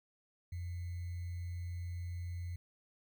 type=tone with sample-and-hold; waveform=sine; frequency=87.31 Hz; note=F2; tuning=in tune; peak=-38 dBFS; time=0.52-2.56 s; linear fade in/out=5 ms; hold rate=2100 Hz; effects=none